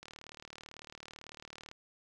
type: click train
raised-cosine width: 0.2 ms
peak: -30 dBFS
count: 65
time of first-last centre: 0.03-1.714 s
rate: 38 Hz
effects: none